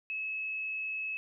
sine tone, 2585 Hz, E7, 34 cents flat, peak -33 dBFS, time 0.1-1.17 s, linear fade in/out 0 ms, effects none

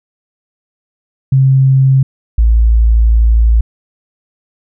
sine tone pair in turn, 133.6 / 56.17 Hz, C3 / A1, +36 / +36 cents, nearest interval octave + minor third, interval 1500 cents, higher first, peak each -5 dBFS, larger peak neither, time 1.32-2.03 / 2.38-3.61 s, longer second, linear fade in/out 5 ms, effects none

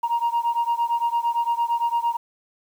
sine beating tone pair, 935 / 943.8 Hz, A#5 / A#5, +5 / +21 cents, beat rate 8.8 Hz, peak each -21 / -22 dBFS, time 0.03-2.17 s, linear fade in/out 10 ms, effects tanh soft clip ceiling -16 dBFS + 8-bit

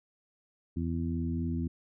harmonic tone with a mistuned harmonic, 83.5 Hz, E2, 23 cents sharp, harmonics 1 / 2 / 3 / 4, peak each -33 / -35 / -34 / -41 dBFS, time 0.76-1.68 s, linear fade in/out 10 ms, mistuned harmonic 1, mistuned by +16 cents, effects none

